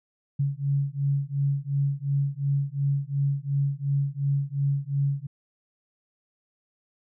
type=beating tone pair; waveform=sine; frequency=138.7 / 141.5 Hz; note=C#3 / C#3; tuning=+1 / +36 cents; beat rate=2.8 Hz; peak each=-26 dBFS; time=0.39-5.27 s; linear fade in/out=10 ms; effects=none